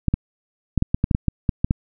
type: clicks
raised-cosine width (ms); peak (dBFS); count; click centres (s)
5; -5; 12; 0.083 / 0.14 / 0.777 / 0.824 / 0.945 / 1.041 / 1.112 / 1.149 / 1.283 / 1.492 / 1.645 / 1.709
effects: none